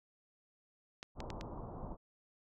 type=clicks; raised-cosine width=0.2 ms; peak=-27 dBFS; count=4; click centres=1.029 / 1.204 / 1.303 / 1.411 s
type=low-pass noise; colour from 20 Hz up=pink; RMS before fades=-45 dBFS; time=1.15-1.97 s; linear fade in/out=50 ms; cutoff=1100 Hz; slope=48 dB/octave
effects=none